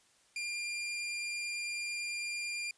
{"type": "tone", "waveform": "sawtooth", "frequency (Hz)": 2397, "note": "D7", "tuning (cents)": 35, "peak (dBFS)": -32, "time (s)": [0.36, 2.71], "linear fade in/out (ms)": 2, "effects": ["white hiss -67 dBFS RMS until 2.77 s", "resampled to 22050 Hz"]}